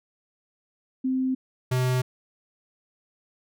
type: tone pair in turn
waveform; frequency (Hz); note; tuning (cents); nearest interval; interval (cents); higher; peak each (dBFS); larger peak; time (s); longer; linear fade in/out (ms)
sine / square; 260 / 127.32; C4 / C3; -11 / -47; octave; 1236; first; -22; neither; 1.04-1.35 / 1.71-2.02; neither; 10
effects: none